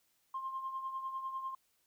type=tone with tremolo; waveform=sine; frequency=1059 Hz; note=C6; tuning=21 cents sharp; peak=-34 dBFS; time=0.34-1.55 s; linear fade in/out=5 ms; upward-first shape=triangle; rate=10 Hz; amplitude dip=65%; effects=tanh soft clip ceiling -30 dBFS + white hiss -75 dBFS RMS until 1.86 s